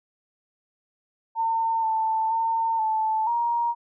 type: tone with pitch steps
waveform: sine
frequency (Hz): 905 / 886 / 906 / 876 / 942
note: A5 / A5 / A#5 / A5 / A#5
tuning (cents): +48 / +12 / -50 / -8 / +18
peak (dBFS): -21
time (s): 1.35-3.75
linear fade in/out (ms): 50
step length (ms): 480
effects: none